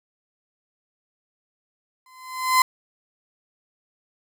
35% pulse tone with exponential growth, 1027 Hz, C6, 33 cents flat, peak -10 dBFS, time 2.06-2.62 s, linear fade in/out 2 ms, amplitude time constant 120 ms, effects none

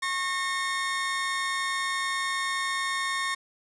30% pulse tone pair together, 1089 / 1831.5 Hz, C#6 / A#6, -31 / -31 cents, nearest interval major sixth, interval 900 cents, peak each -27 dBFS, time 0.02-3.35 s, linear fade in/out 10 ms, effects resampled to 22050 Hz + 8-bit

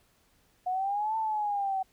sine exponential two-way sweep, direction up then down, 723 to 893 to 756 Hz, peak -27 dBFS, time 0.66-1.83 s, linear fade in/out 10 ms, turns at 1.17 s, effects pink hiss -67 dBFS RMS until 1.92 s

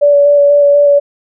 sine tone with vibrato, 575 Hz, D5, 37 cents flat, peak -4 dBFS, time 0.01-1 s, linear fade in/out 20 ms, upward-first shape square, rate 4.1 Hz, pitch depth 11 cents each way, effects none

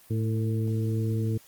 harmonic tone with a mistuned harmonic, 110 Hz, A2, in tune, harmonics 1 / 2 / 3 / 4, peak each -25 / -33 / -35 / -37 dBFS, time 0.1-1.38 s, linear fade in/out 10 ms, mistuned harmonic 4, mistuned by +36 cents, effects white hiss -55 dBFS RMS until 1.47 s + Opus 32 kbps

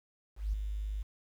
sine tone with ADSR envelope, 51.4 Hz, G#1, 17 cents flat, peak -27 dBFS, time 0.36-1.03 s, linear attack 170 ms, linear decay 9 ms, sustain -6 dB, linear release 11 ms, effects 10-bit

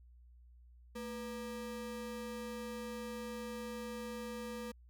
square ring-modulated tone, 356.2 Hz, F4, 34 cents sharp, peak -39 dBFS, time 0.95-4.72 s, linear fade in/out 10 ms, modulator 134 Hz, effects added 60 Hz sine -57 dBFS peak until 4.89 s

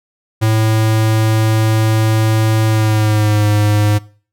square tone with pitch glide, 110 to 104.67 Hz, A2 to G#2, 0 to +14 cents, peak -11 dBFS, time 0.41-3.99 s, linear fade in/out 20 ms, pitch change -86 cents, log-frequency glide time 2.67-3.46 s, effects noise-tail reverb RT60 0.4 s tail -20 dB re dry

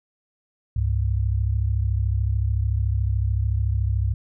sine tone pair together, 67.61 / 101.3 Hz, C#2 / G#2, -43 / -43 cents, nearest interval perfect fifth, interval 700 cents, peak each -22 dBFS, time 0.76-4.14 s, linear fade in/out 5 ms, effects none

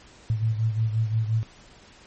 sine beating tone pair, 110 / 115.7 Hz, A2 / A#2, 0 / -13 cents, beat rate 5.7 Hz, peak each -22 / -28 dBFS, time 0.3-1.43 s, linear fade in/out 0 ms, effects pink hiss -51 dBFS RMS until 2.06 s + MP3 32 kbps

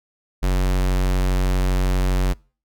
square tone, 46.25 Hz, F#1, in tune, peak -17 dBFS, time 0.42-2.34 s, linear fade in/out 20 ms, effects noise-tail reverb RT60 0.4 s tail -26 dB re dry

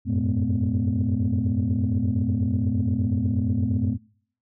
sine tone cluster, 89.7 / 98.1 / 113.7 / 215 / 252.4 Hz, F2 / G2 / A#2 / A3 / B3, +47 / +2 / -43 / -40 / +38 cents, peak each -26 dBFS, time 0.05-3.98 s, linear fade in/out 50 ms, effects noise-tail reverb RT60 0.6 s tail -25 dB re dry + tanh soft clip ceiling -14 dBFS

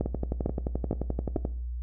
two click trains, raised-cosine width 2 ms, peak -16 / -13 dBFS, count 17 / 4, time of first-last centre 0.06-1.451 / 0.01-1.361 s, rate 11.5 / 2.22 Hz, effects noise-tail reverb RT60 0.5 s tail -17 dB re dry + added 60 Hz sine -31 dBFS peak until 1.82 s

